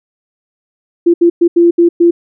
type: tone bursts at uneven times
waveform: sine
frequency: 342.7 Hz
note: F4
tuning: 33 cents flat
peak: -4 dBFS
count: 6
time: 1.06-1.14 / 1.21-1.3 / 1.41-1.48 / 1.56-1.71 / 1.78-1.89 / 2-2.11 s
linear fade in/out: 10 ms
effects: none